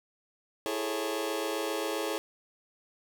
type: chord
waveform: sawtooth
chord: A major seventh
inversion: second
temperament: just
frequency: 330 / 412.5 / 440 / 550 Hz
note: E4 / G#4 / A4 / C#5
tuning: +2 / -12 / 0 / -14 cents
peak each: -32 dBFS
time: 0.66-2.18 s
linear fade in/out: 0 ms
effects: none